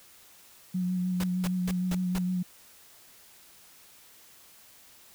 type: tone with vibrato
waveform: sine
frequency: 181.9 Hz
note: F#3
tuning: 29 cents flat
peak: -26 dBFS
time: 0.74-2.43 s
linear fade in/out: 10 ms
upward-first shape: sine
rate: 6.5 Hz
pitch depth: 22 cents each way
type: noise bursts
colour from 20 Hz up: pink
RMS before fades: -35 dBFS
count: 5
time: 1.2-2.185 s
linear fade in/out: 2 ms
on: 37 ms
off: 200 ms
effects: white hiss -55 dBFS RMS until 5.14 s